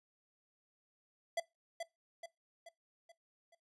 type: tone with echo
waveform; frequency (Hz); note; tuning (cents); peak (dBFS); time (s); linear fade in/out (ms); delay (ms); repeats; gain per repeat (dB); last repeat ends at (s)
square; 670; E5; +28; -33; 1.37-1.4; 5; 430; 5; -6; 3.55
effects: noise-tail reverb RT60 0.2 s tail -21 dB re dry + resampled to 24000 Hz